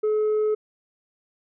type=tone with tanh clipping; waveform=sine; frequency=427.9 Hz; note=A4; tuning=48 cents flat; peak=-20 dBFS; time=0.03-0.55 s; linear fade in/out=10 ms; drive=2 dB; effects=none